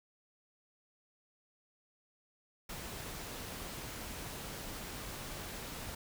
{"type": "noise", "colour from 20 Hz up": "pink", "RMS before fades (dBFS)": -44, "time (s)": [2.69, 5.95], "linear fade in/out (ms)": 5, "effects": []}